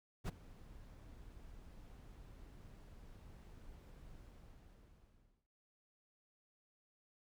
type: noise with ADSR envelope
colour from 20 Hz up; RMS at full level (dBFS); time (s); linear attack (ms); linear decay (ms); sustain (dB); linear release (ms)
brown; -34; 0.24-5.47; 42; 19; -22; 1300
effects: none